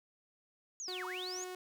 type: linear two-way sweep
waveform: sine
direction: down then up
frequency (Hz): 6900 to 882 to 6900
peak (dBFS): -40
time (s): 0.8-1.44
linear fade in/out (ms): 0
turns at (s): 1.05
type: tone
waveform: sawtooth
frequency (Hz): 366.3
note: F#4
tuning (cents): -17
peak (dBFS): -38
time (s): 0.88-1.55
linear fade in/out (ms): 2
effects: none